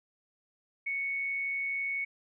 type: tone with amplitude modulation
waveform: sine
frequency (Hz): 2217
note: C#7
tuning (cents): 0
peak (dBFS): -29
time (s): 0.86-2.05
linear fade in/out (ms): 10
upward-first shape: sine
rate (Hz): 164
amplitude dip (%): 25
effects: none